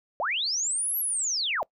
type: linear two-way sweep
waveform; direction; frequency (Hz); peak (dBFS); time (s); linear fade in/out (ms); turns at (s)
sine; up then down; 514 to 11840 to 514; -25; 0.2-1.63; 0; 0.98
effects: noise-tail reverb RT60 0.1 s tail -23 dB re dry